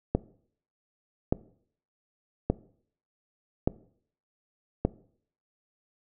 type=click train; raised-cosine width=2 ms; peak=-9 dBFS; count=5; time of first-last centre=0.15-4.85 s; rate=0.851 Hz; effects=noise-tail reverb RT60 0.6 s tail -20 dB re dry